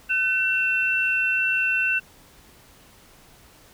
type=tone pair together; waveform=sine; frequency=1515 / 2699 Hz; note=F#6 / E7; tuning=+40 / +40 cents; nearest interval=minor seventh; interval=1000 cents; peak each=-24 / -21 dBFS; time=0.09-2 s; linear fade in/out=20 ms; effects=pink hiss -52 dBFS RMS until 3.73 s